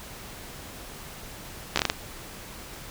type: slowing click train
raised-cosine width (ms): 0.2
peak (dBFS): -4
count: 6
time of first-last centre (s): 1.76-1.899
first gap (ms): 14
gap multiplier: 1.35
effects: pink hiss -42 dBFS RMS until 2.9 s